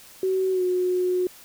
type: tone with pitch glide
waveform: sine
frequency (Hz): 377.4 to 363.5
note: F#4 to F#4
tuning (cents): +34 to -31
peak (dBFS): -20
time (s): 0.23-1.27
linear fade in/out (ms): 2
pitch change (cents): -65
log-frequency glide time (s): 0.51-0.63
effects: white hiss -48 dBFS RMS until 1.44 s